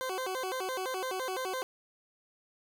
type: tone with vibrato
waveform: 20% pulse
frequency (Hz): 440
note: A4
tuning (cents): 0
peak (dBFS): -28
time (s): 0.01-1.63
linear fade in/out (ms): 0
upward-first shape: square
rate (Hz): 5.9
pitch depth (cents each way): 280
effects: none

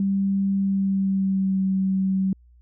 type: tone with pitch glide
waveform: sine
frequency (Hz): 196 to 190.97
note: G3 to G3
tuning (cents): 0 to -45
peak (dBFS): -19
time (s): 0-2.33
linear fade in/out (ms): 2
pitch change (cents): -45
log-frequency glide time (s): 0.56-1.64
effects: added 60 Hz sine -50 dBFS peak until 2.61 s

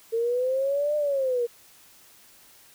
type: linear two-way sweep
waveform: sine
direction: up then down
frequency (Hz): 449.8 to 602 to 466.5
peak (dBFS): -22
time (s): 0.12-1.47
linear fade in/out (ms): 20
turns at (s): 0.96
effects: white hiss -54 dBFS RMS until 2.74 s

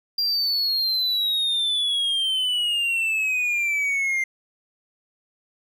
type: exponential sweep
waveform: triangle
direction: down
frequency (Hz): 4788 to 2093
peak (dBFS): -19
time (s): 0.18-4.24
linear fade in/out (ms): 5
effects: none

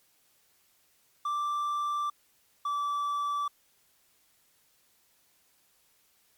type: tone pair in turn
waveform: triangle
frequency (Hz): 1174.7 / 1158.5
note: D6 / D6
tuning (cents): 0 / -24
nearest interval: unison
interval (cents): 24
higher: first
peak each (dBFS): -26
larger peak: neither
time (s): 1.25-2.1 / 2.65-3.48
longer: first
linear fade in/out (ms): 5
effects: white hiss -67 dBFS RMS until 6.37 s + MP3 96 kbps

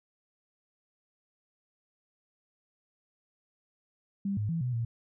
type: tone with pitch steps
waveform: sine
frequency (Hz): 198.1 / 105 / 165.6 / 124.8 / 116.1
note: G3 / G#2 / E3 / B2 / A#2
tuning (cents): +18 / +19 / +8 / +19 / -7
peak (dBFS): -28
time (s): 4.25-4.85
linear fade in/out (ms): 5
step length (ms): 120
effects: none

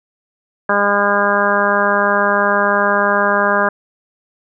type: harmonic tone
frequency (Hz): 202.9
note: G#3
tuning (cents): -40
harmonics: 1 / 2 / 3 / 4 / 5 / 6 / 7 / 8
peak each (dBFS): -23 / -22 / -18 / -23 / -19 / -20 / -21 / -18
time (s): 0.69-3.69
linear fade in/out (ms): 5
effects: none

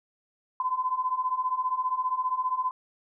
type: beating tone pair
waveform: sine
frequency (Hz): 1009 / 1024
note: B5 / C6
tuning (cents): +37 / -38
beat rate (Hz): 15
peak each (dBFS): -30 / -27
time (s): 0.6-2.71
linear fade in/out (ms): 2
effects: none

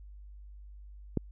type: click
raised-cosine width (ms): 3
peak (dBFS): -15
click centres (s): 1.173
effects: added 50 Hz sine -46 dBFS peak until 1.31 s

